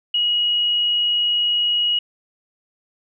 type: tone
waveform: sine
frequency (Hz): 2900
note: F#7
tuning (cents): -35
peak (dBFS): -16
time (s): 0.14-1.99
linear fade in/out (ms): 5
effects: none